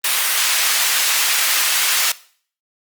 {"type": "high-pass noise", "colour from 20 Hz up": "pink", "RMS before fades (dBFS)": -17, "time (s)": [0.04, 2.12], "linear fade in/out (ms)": 5, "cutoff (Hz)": 1700, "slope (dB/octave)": 12, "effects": ["noise-tail reverb RT60 0.5 s tail -19 dB re dry", "Opus 32 kbps"]}